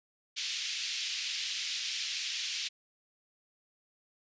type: band-pass noise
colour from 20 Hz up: pink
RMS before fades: -36 dBFS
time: 0.36-2.69 s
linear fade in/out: 20 ms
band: 2600 to 6000 Hz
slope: 24 dB/octave
effects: resampled to 16000 Hz